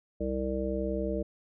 harmonic tone, 65.41 Hz, C2, in tune, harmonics 1 / 3 / 5 / 7 / 9, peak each -35 / -35 / -35 / -35 / -35 dBFS, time 0.2-1.23 s, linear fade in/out 10 ms, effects none

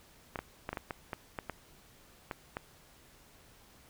clicks, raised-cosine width 0.5 ms, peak -21 dBFS, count 11, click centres 0.358 / 0.39 / 0.691 / 0.73 / 0.772 / 0.908 / 1.132 / 1.388 / 1.497 / 2.312 / 2.569 s, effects pink hiss -60 dBFS RMS until 3.89 s

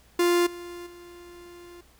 45% pulse tone with level steps, 349.2 Hz, F4, in tune, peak -19 / -37 / -44 dBFS, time 0.19-1.81 s, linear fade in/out 5 ms, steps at 0.46 / 0.86 s, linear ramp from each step 10 ms, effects added 60 Hz sine -59 dBFS peak until 1.99 s + pink hiss -59 dBFS RMS until 1.99 s

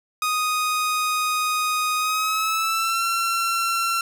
sawtooth tone with pitch glide, 1244.5 to 1357.1 Hz, D#6 to E6, 0 to +50 cents, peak -17 dBFS, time 0.22-4.01 s, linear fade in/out 2 ms, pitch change +150 cents, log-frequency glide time 1.97-3.04 s, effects none

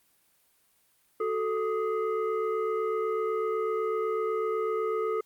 sine tone with frequency modulation, 440 Hz, A4, in tune, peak -26 dBFS, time 1.2-5.21 s, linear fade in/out 5 ms, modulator 812 Hz, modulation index 0.87, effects white hiss -67 dBFS RMS until 5.25 s + Opus 32 kbps

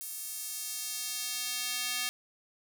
square tone with high-pass filter sweep, 246.9 Hz, B3, in tune, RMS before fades -36 dBFS, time 0.01-2.09 s, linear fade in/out 0 ms, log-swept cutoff 10000 to 2600 Hz, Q 0.8, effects none

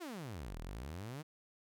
sawtooth exponential two-way sweep, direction down then up, 377.9 to 36.71 to 162.7 Hz, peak -39 dBFS, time 0-1.23 s, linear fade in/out 20 ms, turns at 0.58 s, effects none

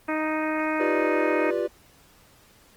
harmonic tone, 311.1 Hz, D#4, in tune, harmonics 1 / 2 / 3 / 4 / 5 / 6 / 7 / 8, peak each -27 / -30 / -32 / -33 / -34 / -35 / -35 / -36 dBFS, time 0.08-1.51 s, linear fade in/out 10 ms
triangle chord, G dominant seventh, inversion third, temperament equal with one note detuned, 349.2 / 392 / 491 / 587.3 Hz, F4 / G4 / B4 / D5, 0 / 0 / -10 / 0 cents, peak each -27 dBFS, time 0.79-1.68 s, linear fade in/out 20 ms
effects pink hiss -56 dBFS RMS until 2.76 s + Opus 24 kbps

